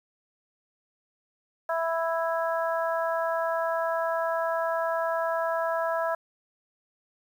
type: harmonic tone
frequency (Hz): 330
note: E4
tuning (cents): +2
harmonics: 2 / 3 / 4 / 5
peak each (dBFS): -27 / -31 / -33 / -35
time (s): 1.69-6.15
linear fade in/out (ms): 5
effects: 9-bit